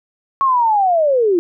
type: linear sweep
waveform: sine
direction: down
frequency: 1108.7 to 329.6 Hz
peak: -11 dBFS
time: 0.41-1.39 s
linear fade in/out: 0 ms
effects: none